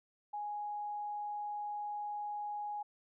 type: tone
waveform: sine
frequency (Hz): 830.6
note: G#5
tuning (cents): 0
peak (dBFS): -37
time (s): 0.33-2.83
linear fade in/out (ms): 10
effects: none